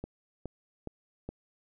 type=click train; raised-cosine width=2 ms; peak=-24 dBFS; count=4; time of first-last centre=0.04-1.29 s; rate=2.4 Hz; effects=none